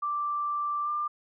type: tone with pitch glide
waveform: sine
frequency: 1174.7 to 1192.5 Hz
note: D6 to D6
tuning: 0 to +26 cents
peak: -27 dBFS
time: 0.02-1.08 s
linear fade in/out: 10 ms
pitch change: +26 cents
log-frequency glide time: 0.84-0.89 s
effects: none